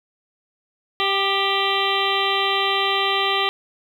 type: harmonic tone with a mistuned harmonic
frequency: 392 Hz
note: G4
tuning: in tune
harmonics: 1 / 2 / 3 / 5 / 6 / 7 / 8 / 9 / 10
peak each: -26 / -26 / -24 / -27 / -30 / -29 / -25 / -30 / -29 dBFS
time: 1-3.49 s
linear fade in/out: 0 ms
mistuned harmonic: 3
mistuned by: +22 cents
effects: 8-bit

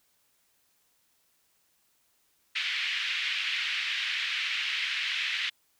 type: band-pass noise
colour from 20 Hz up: white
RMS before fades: -31 dBFS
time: 2.55-5.5 s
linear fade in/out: 10 ms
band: 1900 to 3200 Hz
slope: 24 dB/octave
effects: white hiss -70 dBFS RMS until 5.79 s

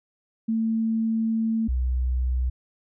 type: tone pair in turn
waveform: sine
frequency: 224 / 62.86 Hz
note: A3 / B1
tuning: +31 / +31 cents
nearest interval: octave + minor seventh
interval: 2200 cents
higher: first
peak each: -21 dBFS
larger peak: neither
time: 0.48-1.68 / 1.68-2.5 s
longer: first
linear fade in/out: 10 ms
effects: none

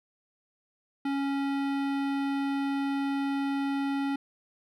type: tone with hard clipping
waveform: sine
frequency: 277.2 Hz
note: C#4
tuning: in tune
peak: -29 dBFS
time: 1.05-4.16 s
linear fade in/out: 5 ms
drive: 18 dB
effects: none

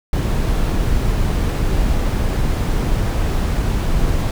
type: noise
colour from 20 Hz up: brown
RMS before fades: -17 dBFS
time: 0.13-4.31 s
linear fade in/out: 2 ms
effects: none

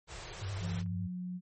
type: band-stop noise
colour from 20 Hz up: pink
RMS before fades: -45 dBFS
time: 0.07-0.84 s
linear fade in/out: 50 ms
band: 190 to 320 Hz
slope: 96 dB/octave
type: tone with vibrato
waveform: sine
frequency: 98 Hz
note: G2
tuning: in tune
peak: -35 dBFS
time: 0.41-1.08 s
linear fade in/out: 20 ms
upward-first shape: sine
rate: 12 Hz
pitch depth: 99 cents each way
type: tone with pitch glide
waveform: sine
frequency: 170.5 to 180.43 Hz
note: F3 to F#3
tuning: -41 to -43 cents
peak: -36 dBFS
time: 0.6-1.41 s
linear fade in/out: 50 ms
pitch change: +98 cents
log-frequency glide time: 0.74-1.09 s
type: clicks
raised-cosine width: 0.5 ms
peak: -39 / -48 dBFS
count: 2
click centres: 0.719 / 0.862 s
effects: MP3 32 kbps

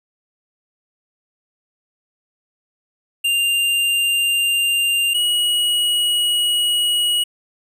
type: tone pair in turn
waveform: square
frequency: 2794 / 2907 Hz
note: F7 / F#7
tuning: 0 / -31 cents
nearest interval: minor second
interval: 69 cents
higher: second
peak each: -16 dBFS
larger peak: neither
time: 3.24-5.14 / 5.14-7.24 s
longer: second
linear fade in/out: 10 ms
effects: resampled to 32000 Hz

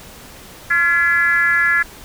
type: tone with frequency modulation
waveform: sine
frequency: 1700 Hz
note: G#6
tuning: 40 cents sharp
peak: -12 dBFS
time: 0.7-1.83 s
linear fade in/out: 10 ms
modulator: 318 Hz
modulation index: 0.87
effects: pink hiss -39 dBFS RMS until 2.04 s

